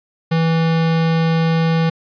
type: tone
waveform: square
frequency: 163.6 Hz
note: E3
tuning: 13 cents flat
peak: -14 dBFS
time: 0.31-1.9 s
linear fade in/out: 10 ms
effects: resampled to 11025 Hz + 9-bit